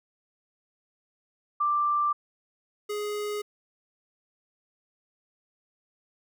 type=tone pair in turn; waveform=sine / square; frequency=1179 / 416.8 Hz; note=D6 / G#4; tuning=+6 / +6 cents; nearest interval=octave + tritone; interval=1800 cents; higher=first; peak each=-22 / -30 dBFS; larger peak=first; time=1.6-2.13 / 2.89-3.42 s; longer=neither; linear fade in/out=10 ms; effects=none